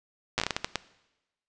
slowing click train, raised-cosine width 0.2 ms, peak -9 dBFS, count 10, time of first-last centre 0.38-0.757 s, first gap 8 ms, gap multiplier 1.39, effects noise-tail reverb RT60 1.0 s tail -18 dB re dry + resampled to 22050 Hz

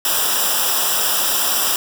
white noise with comb filter, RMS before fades -18 dBFS, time 0.05-1.76 s, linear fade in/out 2 ms, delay 0.46 ms, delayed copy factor -0.85, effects none

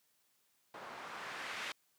blue noise with low-pass filter sweep, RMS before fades -45 dBFS, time 0.74-1.72 s, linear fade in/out 2 ms, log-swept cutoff 870 to 2300 Hz, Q 1.1, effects white hiss -75 dBFS RMS until 1.98 s + high-pass 100 Hz 12 dB/octave

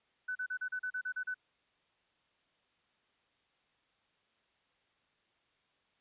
sine tone bursts, 1500 Hz, F#6, 23 cents sharp, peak -34 dBFS, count 10, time 0.28-1.344 s, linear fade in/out 10 ms, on 74 ms, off 36 ms, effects white hiss -74 dBFS RMS until 6 s + resampled to 8000 Hz

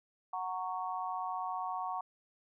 sine chord, F# major, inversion none, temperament just, 740 / 925 / 1110 Hz, F#5 / A#5 / C#6, 0 / -14 / +2 cents, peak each -38 / -40 / -39 dBFS, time 0.33-2.01 s, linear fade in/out 5 ms, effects none

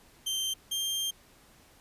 sawtooth tone pair in turn, 3136 / 3180 Hz, G7 / G7, 0 / +24 cents, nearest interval unison, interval 24 cents, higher second, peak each -26 dBFS, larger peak neither, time 0.26-0.54 / 0.71-1.11 s, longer second, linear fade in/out 10 ms, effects pink hiss -59 dBFS RMS until 1.8 s + resampled to 32000 Hz

